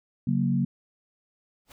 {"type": "chord", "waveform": "sine", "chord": "F# major", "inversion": "second", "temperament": "equal", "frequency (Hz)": [138.59, 185, 233.1], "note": ["C#3", "F#3", "A#3"], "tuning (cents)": [0, 0, 0], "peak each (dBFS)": -26, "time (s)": [0.27, 0.65], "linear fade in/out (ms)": 5}
{"type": "noise with exponential growth", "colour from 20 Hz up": "pink", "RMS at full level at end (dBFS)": -44, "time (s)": [1.65, 1.72], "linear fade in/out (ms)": 1, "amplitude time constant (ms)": 15}
{"effects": []}